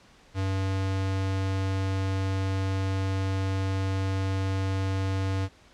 square tone, 96 Hz, G2, 36 cents flat, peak -26 dBFS, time 0.34-5.49 s, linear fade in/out 50 ms, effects pink hiss -56 dBFS RMS until 5.73 s + low-pass 6000 Hz 12 dB/octave

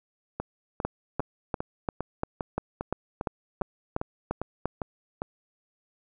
two click trains, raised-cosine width 1 ms, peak -16 / -13 dBFS, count 13 / 12, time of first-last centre 0.4-5.219 / 0.85-4.656 s, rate 2.49 / 2.89 Hz, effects none

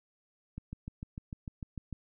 click train, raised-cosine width 5 ms, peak -27 dBFS, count 10, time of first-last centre 0.58-1.927 s, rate 6.68 Hz, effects none

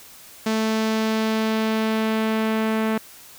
sawtooth tone with low-pass filter sweep, 220 Hz, A3, in tune, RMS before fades -22 dBFS, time 0.46-2.98 s, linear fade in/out 5 ms, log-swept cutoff 6600 to 2300 Hz, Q 0.99, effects white hiss -45 dBFS RMS until 3.38 s

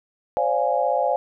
sine chord, D half-diminished seventh, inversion third, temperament equal with one note detuned, 523.3 / 579.6 / 698.5 / 830.6 Hz, C5 / D5 / F5 / Ab5, 0 / -23 / 0 / 0 cents, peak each -24 dBFS, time 0.37-1.16 s, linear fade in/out 0 ms, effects none

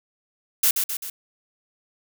blue noise with echo, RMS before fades -18 dBFS, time 0.63-0.71 s, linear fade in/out 5 ms, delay 130 ms, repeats 3, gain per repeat -5 dB, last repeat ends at 1.1 s, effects none

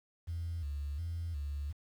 sine tone with vibrato, 77.78 Hz, D#2, in tune, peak -34 dBFS, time 0.27-1.73 s, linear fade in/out 20 ms, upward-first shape square, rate 1.4 Hz, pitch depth 140 cents each way, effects tanh soft clip ceiling -31 dBFS + 10-bit

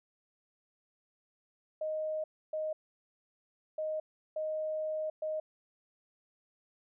sine tone bursts at uneven times, 622.3 Hz, D#5, in tune, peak -32 dBFS, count 5, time 1.81-2.24 / 2.53-2.73 / 3.78-4 / 4.36-5.1 / 5.22-5.4 s, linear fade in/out 5 ms, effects none

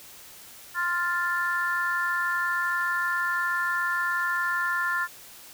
sine chord, F major, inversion second, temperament equal, 1046.5 / 1396.9 / 1760 Hz, C6 / F6 / A6, 0 / 0 / 0 cents, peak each -30 / -27 / -27 dBFS, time 0.74-5.08 s, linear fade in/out 50 ms, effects tanh soft clip ceiling -15 dBFS + white hiss -47 dBFS RMS until 5.53 s

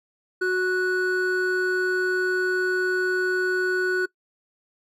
triangle tone pair together, 368.4 / 1476.2 Hz, F#4 / F#6, -7 / -4 cents, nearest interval 2 octaves, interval 2403 cents, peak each -21 / -22 dBFS, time 0.41-4.06 s, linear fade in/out 10 ms, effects noise-tail reverb RT60 0.1 s tail -21 dB re dry

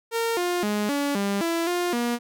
sawtooth tone with pitch steps, 459.6 / 353.7 / 208.6 / 284.9 / 200 / 334.1 / 352.9 / 238.9 Hz, A#4 / F4 / G#3 / C#4 / G3 / E4 / F4 / A#3, -25 / +22 / +8 / +48 / +35 / +23 / +18 / +43 cents, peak -19 dBFS, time 0.11-2.19 s, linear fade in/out 50 ms, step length 260 ms, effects none

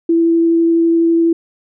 sine tone with vibrato, 333 Hz, E4, 18 cents sharp, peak -9 dBFS, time 0.09-1.33 s, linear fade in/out 5 ms, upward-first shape triangle, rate 12 Hz, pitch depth 8 cents each way, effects none

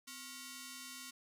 5% pulse ring-modulated tone, 830.6 Hz, G#5, in tune, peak -32 dBFS, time 0.07-1.11 s, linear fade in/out 10 ms, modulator 575 Hz, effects none

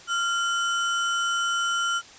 sine tone with sample-and-hold, 1385 Hz, F6, 15 cents flat, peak -22 dBFS, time 0.07-2.02 s, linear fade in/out 50 ms, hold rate 4410 Hz, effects white hiss -47 dBFS RMS until 2.18 s + resampled to 16000 Hz

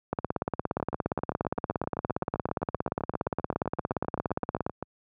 two click trains, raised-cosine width 1 ms, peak -19 / -13 dBFS, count 32 / 79, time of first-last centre 0.8-4.826 / 0.13-4.665 s, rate 7.7 / 17.2 Hz, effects high-pass 80 Hz 12 dB/octave

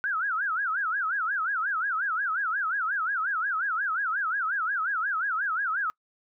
sine tone with vibrato, 1452 Hz, F#6, 33 cents flat, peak -25 dBFS, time 0.04-5.9 s, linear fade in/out 0 ms, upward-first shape sine, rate 5.6 Hz, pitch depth 240 cents each way, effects noise-tail reverb RT60 0.1 s tail -25 dB re dry

